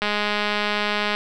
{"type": "click train", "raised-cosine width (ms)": 0.3, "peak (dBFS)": -7, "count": 236, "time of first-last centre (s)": [0.02, 1.15], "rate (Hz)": 208, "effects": []}